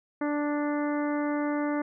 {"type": "harmonic tone", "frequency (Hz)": 293.7, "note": "D4", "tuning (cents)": 0, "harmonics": [1, 2, 3, 4, 5, 6, 7], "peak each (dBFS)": [-27, -33, -37, -39, -41, -43, -44], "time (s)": [0.21, 1.82], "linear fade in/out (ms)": 5, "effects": []}